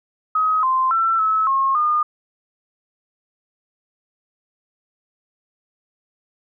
sine tone with pitch steps, 1266 / 1042 / 1341 / 1296 / 1080 / 1218 Hz, D#6 / C6 / E6 / E6 / C#6 / D#6, +30 / -7 / +29 / -30 / -45 / -37 cents, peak -15 dBFS, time 0.35-2.03 s, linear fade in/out 5 ms, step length 280 ms, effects none

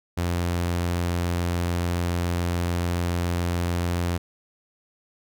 sawtooth tone, 87 Hz, F2, 6 cents flat, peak -19 dBFS, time 0.17-4.18 s, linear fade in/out 10 ms, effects none

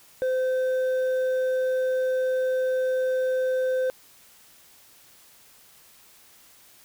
sine tone with hard clipping, 515 Hz, C5, 28 cents flat, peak -23 dBFS, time 0.22-3.9 s, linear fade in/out 0 ms, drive 4 dB, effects white hiss -54 dBFS RMS until 6.84 s

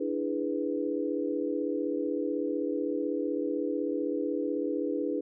sine chord, E dominant seventh, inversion third, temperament equal, 293.7 / 329.6 / 415.3 / 493.9 Hz, D4 / E4 / G#4 / B4, 0 / 0 / 0 / 0 cents, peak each -32 / -34 / -34 / -34 dBFS, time 0-5.21 s, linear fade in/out 10 ms, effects none

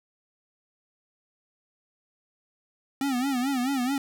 square tone with vibrato, 261.6 Hz, C4, in tune, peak -25 dBFS, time 3.01-3.98 s, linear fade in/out 2 ms, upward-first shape sine, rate 4.6 Hz, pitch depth 130 cents each way, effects none

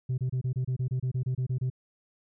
sine tone bursts, 127.9 Hz, C3, 39 cents flat, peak -23 dBFS, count 14, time 0.09-1.701 s, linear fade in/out 10 ms, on 90 ms, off 27 ms, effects tanh soft clip ceiling -25 dBFS

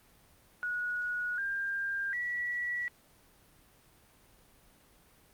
sine tone with pitch steps, 1458 / 1597 / 1941 Hz, F#6 / G6 / B6, -26 / +32 / -31 cents, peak -31 dBFS, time 0.63-2.88 s, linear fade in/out 0 ms, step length 750 ms, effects pink hiss -62 dBFS RMS until 5.33 s + Opus 32 kbps

